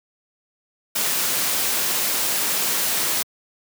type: noise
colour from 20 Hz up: white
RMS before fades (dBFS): -22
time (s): 0.95-3.23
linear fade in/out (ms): 10
effects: high-pass 150 Hz 12 dB/octave